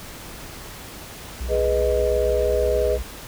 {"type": "tone with vibrato", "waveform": "triangle", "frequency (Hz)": 61.74, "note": "B1", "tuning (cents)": 0, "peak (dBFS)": -23, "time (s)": [1.4, 3.03], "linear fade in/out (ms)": 10, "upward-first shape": "sine", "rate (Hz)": 16, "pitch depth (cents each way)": 48}
{"type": "chord", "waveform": "sine", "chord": "G# minor", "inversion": "none", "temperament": "equal", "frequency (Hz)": [415.3, 493.9, 622.3], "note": ["G#4", "B4", "D#5"], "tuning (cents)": [0, 0, 0], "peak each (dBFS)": [-23, -22, -23], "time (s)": [1.48, 2.99], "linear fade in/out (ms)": 50}
{"effects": ["pink hiss -38 dBFS RMS until 3.27 s"]}